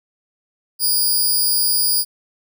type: tone with amplitude modulation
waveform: 10% pulse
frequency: 4860 Hz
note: D#8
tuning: 42 cents flat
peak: -5 dBFS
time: 0.79-2.05 s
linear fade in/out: 50 ms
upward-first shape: sine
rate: 278 Hz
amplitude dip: 70%
effects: none